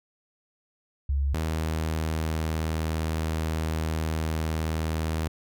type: tone pair in turn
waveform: sine / sawtooth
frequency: 69.3 / 79.51 Hz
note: C#2 / D#2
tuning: 0 / +38 cents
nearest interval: major second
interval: 238 cents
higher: second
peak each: -22 dBFS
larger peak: neither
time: 1.09-1.34 / 1.34-5.28 s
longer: second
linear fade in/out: 5 ms
effects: none